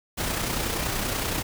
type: noise with amplitude modulation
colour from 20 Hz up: pink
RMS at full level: -26 dBFS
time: 0.17-1.43 s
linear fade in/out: 20 ms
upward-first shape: sine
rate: 30.6 Hz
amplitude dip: 40%
effects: none